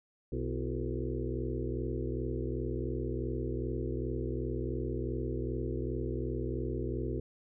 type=harmonic tone with a mistuned harmonic; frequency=62.7 Hz; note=B1; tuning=27 cents sharp; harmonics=1 / 2 / 4 / 5 / 6 / 7 / 8; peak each=-37 / -38 / -41 / -40 / -40 / -41 / -47 dBFS; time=0.32-7.2 s; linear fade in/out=5 ms; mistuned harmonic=5; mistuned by=+110 cents; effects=none